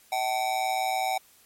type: tone with amplitude modulation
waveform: square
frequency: 760 Hz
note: F#5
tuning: 46 cents sharp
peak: -22 dBFS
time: 0.12-1.18 s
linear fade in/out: 5 ms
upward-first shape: sine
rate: 120 Hz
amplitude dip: 80%
effects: white hiss -58 dBFS RMS until 1.45 s + MP3 64 kbps